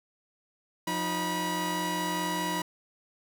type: tone cluster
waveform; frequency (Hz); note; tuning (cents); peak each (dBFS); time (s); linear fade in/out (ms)
sawtooth; 177.7 / 310.5 / 971; F3 / D#4 / B5; +30 / -3 / -30; -31 / -31 / -27; 0.87-2.62; 5
effects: none